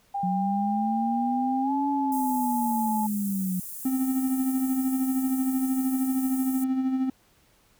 sine tone with pitch glide, 800 to 857.4 Hz, G5 to A5, +35 to -45 cents, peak -26 dBFS, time 0.14-3.07 s, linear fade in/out 10 ms, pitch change +120 cents, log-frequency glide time 1.62-1.72 s
sine linear two-way sweep, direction up then down, 180.2 to 280.5 to 180.2 Hz, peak -25 dBFS, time 0.23-3.6 s, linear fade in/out 5 ms, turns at 1.89 s
white high-pass noise, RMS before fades -38 dBFS, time 2.12-6.64 s, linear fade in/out 2 ms, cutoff 8100 Hz, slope 24 dB/octave
triangle tone with tremolo, 261.6 Hz, C4, in tune, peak -19 dBFS, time 3.85-7.1 s, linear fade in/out 5 ms, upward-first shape sine, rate 13 Hz, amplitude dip 45%
effects pink hiss -62 dBFS RMS until 7.79 s

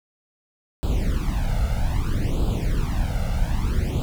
brown noise with flanger, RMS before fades -22 dBFS, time 0.83-4.02 s, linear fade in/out 0 ms, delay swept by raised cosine 0.25 to 1.45 ms, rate 0.62 Hz, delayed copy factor +0.95, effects none

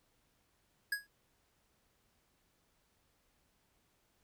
square tone with exponential decay, 1661.2 Hz, G#6, in tune, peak -30 dBFS, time 0.92-1.07 s, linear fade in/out 5 ms, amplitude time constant 31 ms, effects pink hiss -75 dBFS RMS until 4.23 s

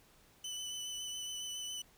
25% pulse tone with vibrato, 2999 Hz, F#7, 23 cents sharp, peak -36 dBFS, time 0.44-1.82 s, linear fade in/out 5 ms, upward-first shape sine, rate 7.2 Hz, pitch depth 19 cents each way, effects pink hiss -65 dBFS RMS until 1.97 s

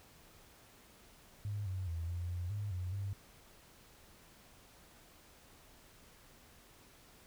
sine tone with pitch steps, 103 / 93.6 / 83.2 / 87.2 / 88.2 / 103 / 90.4 / 98.9 Hz, G#2 / F#2 / E2 / F2 / F2 / G#2 / F#2 / G2, -14 / +20 / +17 / -2 / +18 / -14 / -40 / +16 cents, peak -36 dBFS, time 1.45-3.13 s, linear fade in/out 0 ms, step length 210 ms, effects pink hiss -61 dBFS RMS until 7.26 s

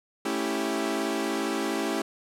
sawtooth chord, A dominant seventh, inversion none, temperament equal, 220 / 277.2 / 329.6 / 392 Hz, A3 / C#4 / E4 / G4, 0 / 0 / 0 / 0 cents, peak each -30 / -28 / -27 / -28 dBFS, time 0.25-2.02 s, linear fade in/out 5 ms, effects low-pass 12000 Hz 12 dB/octave

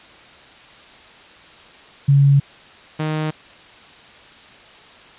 sine / sawtooth tone pair in turn, 140 / 155.03 Hz, C#3 / D#3, +18 / -6 cents, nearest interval major second, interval 176 cents, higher second, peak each -9 / -16 dBFS, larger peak first, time 2.08-2.4 / 2.99-3.31 s, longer neither, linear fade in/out 10 ms, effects white hiss -44 dBFS RMS until 5.18 s + resampled to 8000 Hz

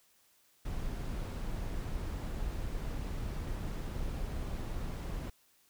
brown noise, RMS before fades -37 dBFS, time 0.65-5.3 s, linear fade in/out 5 ms, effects white hiss -68 dBFS RMS until 5.69 s

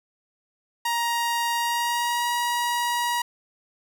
sawtooth tone with pitch glide, 940 to 957.5 Hz, A#5 to A#5, +14 to +46 cents, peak -19 dBFS, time 0.85-3.22 s, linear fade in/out 5 ms, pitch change +32 cents, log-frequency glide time 1.54-2.3 s, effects none

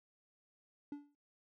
triangle tone with exponential decay, 289.2 Hz, D4, 27 cents flat, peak -36 dBFS, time 0.92-1.15 s, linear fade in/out 2 ms, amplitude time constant 49 ms, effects noise-tail reverb RT60 0.2 s tail -21 dB re dry

